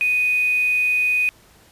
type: tone with quantisation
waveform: sine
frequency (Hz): 2489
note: D#7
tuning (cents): 0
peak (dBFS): -16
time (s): 0.01-1.29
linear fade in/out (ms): 0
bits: 6
effects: pink hiss -52 dBFS RMS until 1.71 s + resampled to 32000 Hz